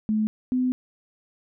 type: tone pair in turn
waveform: sine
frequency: 215.6 / 253.4 Hz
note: A3 / B3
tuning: -35 / +45 cents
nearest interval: minor third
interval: 280 cents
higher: second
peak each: -20 dBFS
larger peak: neither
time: 0.09-0.27 / 0.52-0.72 s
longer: second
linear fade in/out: 0 ms
effects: none